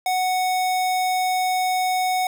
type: tone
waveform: square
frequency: 740 Hz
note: F#5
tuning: in tune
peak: -20 dBFS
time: 0.06-2.27 s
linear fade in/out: 2 ms
effects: none